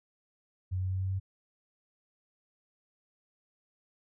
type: tone with pitch steps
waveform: sine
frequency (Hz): 92.5 / 93.25 / 94.01 / 94.77 / 95.54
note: F#2 / F#2 / F#2 / F#2 / G2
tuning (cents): 0 / +14 / +28 / +42 / -44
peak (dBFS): -29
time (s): 0.71-1.2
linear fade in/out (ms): 20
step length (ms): 98
effects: none